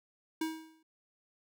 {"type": "tone with exponential decay", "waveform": "square", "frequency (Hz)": 319.3, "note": "D#4", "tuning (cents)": 45, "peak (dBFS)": -30, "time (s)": [0.41, 0.83], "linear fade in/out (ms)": 5, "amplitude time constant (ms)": 91, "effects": []}